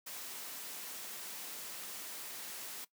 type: noise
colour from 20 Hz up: white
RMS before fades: -45 dBFS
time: 0.06-2.85 s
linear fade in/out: 10 ms
effects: noise-tail reverb RT60 0.1 s tail -18 dB re dry + high-pass 200 Hz 12 dB/octave